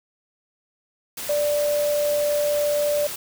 sine tone in noise, 587.3 Hz, D5, in tune, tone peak -19 dBFS, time 1.29-3.07 s, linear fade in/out 5 ms, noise white, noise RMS -32 dBFS, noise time 1.17-3.16 s, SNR +10 dB, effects none

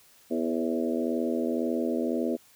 harmonic tone with a mistuned harmonic, 81.9 Hz, E2, 11 cents flat, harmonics 3 / 4 / 5 / 6 / 7 / 8, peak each -29 / -31 / -33 / -35 / -36 / -37 dBFS, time 0.3-2.37 s, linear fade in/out 20 ms, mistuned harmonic 6, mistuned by +27 cents, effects white hiss -58 dBFS RMS until 2.55 s

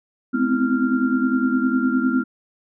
sine tone cluster, 211 / 253.6 / 263.4 / 326.2 / 1389 Hz, G#3 / B3 / C4 / E4 / F6, +28 / +46 / +12 / -18 / -10 cents, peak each -27 / -19 / -23 / -27 / -27 dBFS, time 0.33-2.24 s, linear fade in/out 20 ms, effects none

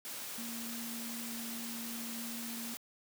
sine tone in noise, 232.1 Hz, A#3, 7 cents flat, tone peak -42 dBFS, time 0.38-2.74 s, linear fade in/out 0 ms, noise white, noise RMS -43 dBFS, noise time 0.05-2.77 s, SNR -2 dB, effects high-pass 150 Hz 12 dB/octave

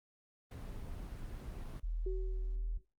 brown noise, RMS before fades -44 dBFS, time 0.51-1.8 s, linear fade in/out 5 ms
sine tone, 40.83 Hz, E1, 16 cents flat, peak -34 dBFS, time 1.83-2.78 s, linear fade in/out 10 ms
sine tone with exponential decay, 376.4 Hz, F#4, 30 cents sharp, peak -36 dBFS, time 2.06-2.85 s, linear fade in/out 5 ms, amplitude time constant 170 ms
effects noise-tail reverb RT60 0.2 s tail -17 dB re dry + Opus 24 kbps

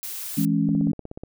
blue noise, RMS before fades -33 dBFS, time 0.03-0.45 s, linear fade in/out 0 ms
sine chord, C# minor, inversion first, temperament equal with one note detuned, 164.81 / 211 / 277.2 Hz, E3 / G#3 / C#4, 0 / +28 / 0 cents, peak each -23 dBFS, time 0.37-0.92 s, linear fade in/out 10 ms
click train, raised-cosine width 2 ms, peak -22 dBFS, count 10, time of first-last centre 0.69-1.235 s, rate 16.5 Hz
effects none

